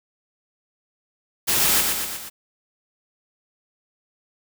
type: noise with echo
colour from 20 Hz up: white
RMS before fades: -20 dBFS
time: 1.47-1.82 s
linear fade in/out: 20 ms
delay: 120 ms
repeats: 4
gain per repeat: -4 dB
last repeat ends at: 2.3 s
effects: none